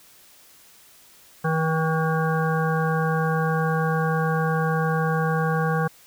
harmonic tone with a mistuned harmonic, 160.4 Hz, E3, 47 cents flat, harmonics 1 / 3 / 5 / 7 / 9 / 10, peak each -22 / -27 / -29 / -30 / -32 / -32 dBFS, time 1.44-5.88 s, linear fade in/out 10 ms, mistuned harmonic 5, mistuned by -18 cents, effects white hiss -52 dBFS RMS until 6.06 s

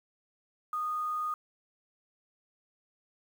sine tone with quantisation, 1234 Hz, D#6, 15 cents flat, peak -30 dBFS, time 0.73-1.34 s, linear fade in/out 2 ms, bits 9, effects none

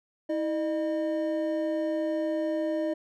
triangle tone pair together, 322.6 / 609 Hz, E4 / D#5, -37 / -37 cents, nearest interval major seventh, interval 1100 cents, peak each -27 dBFS, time 0.29-2.94 s, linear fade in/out 10 ms, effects none

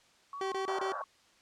sine tone with vibrato, 1108.7 Hz, C#6, in tune, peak -39 dBFS, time 0.33-1.04 s, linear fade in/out 2 ms, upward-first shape triangle, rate 3.6 Hz, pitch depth 49 cents each way
30% pulse tone bursts, 385.2 Hz, G4, 30 cents flat, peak -30 dBFS, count 4, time 0.41-0.922 s, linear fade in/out 2 ms, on 110 ms, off 24 ms
pink band-pass noise, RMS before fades -40 dBFS, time 0.68-1.02 s, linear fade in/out 2 ms, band 550 to 1600 Hz, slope 96 dB/octave
effects white hiss -64 dBFS RMS until 1.41 s + low-pass 6000 Hz 12 dB/octave

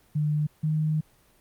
sine tone pair in turn, 150.4 / 154.81 Hz, D3 / D#3, +42 / -8 cents, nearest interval minor second, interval 50 cents, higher second, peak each -22 / -22 dBFS, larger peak neither, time 0.15-0.47 / 0.63-1.01 s, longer second, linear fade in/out 10 ms, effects pink hiss -61 dBFS RMS until 1.4 s + Opus 32 kbps

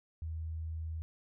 sine tone, 80.4 Hz, E2, 43 cents flat, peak -36 dBFS, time 0.22-1.02 s, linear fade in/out 0 ms, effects none

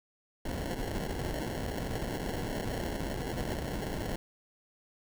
pink noise with sample-and-hold, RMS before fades -35 dBFS, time 0.45-4.16 s, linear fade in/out 5 ms, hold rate 1225 Hz, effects none

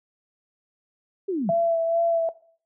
sine linear sweep, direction down, 407.3 to 157.2 Hz, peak -23 dBFS, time 1.28-1.51 s, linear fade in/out 10 ms
sine tone with vibrato, 668 Hz, E5, 23 cents sharp, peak -19 dBFS, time 1.49-2.29 s, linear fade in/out 2 ms, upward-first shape sine, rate 2.3 Hz, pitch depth 21 cents each way
effects noise-tail reverb RT60 0.5 s tail -19 dB re dry

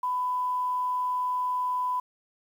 sine tone with quantisation, 999 Hz, B5, 20 cents sharp, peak -25 dBFS, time 0.03-2 s, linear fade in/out 5 ms, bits 9, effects none

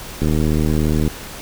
click train, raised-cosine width 3 ms, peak -6 dBFS, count 67, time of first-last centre 0.22-1.077 s, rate 77 Hz, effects pink hiss -33 dBFS RMS until 1.41 s

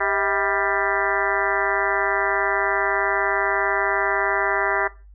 harmonic tone with a mistuned harmonic, 197.6 Hz, G3, 14 cents sharp, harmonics 2 / 3 / 4 / 5 / 6 / 7 / 8 / 9 / 10, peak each -28 / -28 / -28 / -28 / -28 / -28 / -28 / -28 / -28 dBFS, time 0-4.88 s, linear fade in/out 10 ms, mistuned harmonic 3, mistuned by +130 cents, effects noise-tail reverb RT60 0.3 s tail -18 dB re dry + added 50 Hz sine -43 dBFS peak until 5.14 s

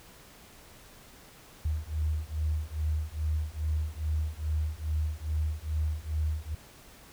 sine beating tone pair, 76 / 78.4 Hz, D#2 / D#2, -40 / +14 cents, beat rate 2.4 Hz, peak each -31 dBFS, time 1.65-6.55 s, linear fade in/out 5 ms, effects pink hiss -53 dBFS RMS until 7.12 s

